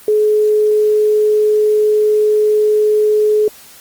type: tone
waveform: sine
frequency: 425 Hz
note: G#4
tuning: 40 cents sharp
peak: -9 dBFS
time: 0.08-3.48 s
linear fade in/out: 2 ms
effects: white hiss -40 dBFS RMS until 3.8 s + Opus 24 kbps